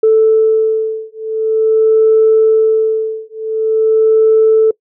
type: beating tone pair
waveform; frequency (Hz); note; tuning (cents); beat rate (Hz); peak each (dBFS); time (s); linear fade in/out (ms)
sine; 440 / 440.46; A4 / A4; 0 / +2; 0.46; -10; 0.03-4.71; 5
effects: noise-tail reverb RT60 0.1 s tail -23 dB re dry + tanh soft clip ceiling -1 dBFS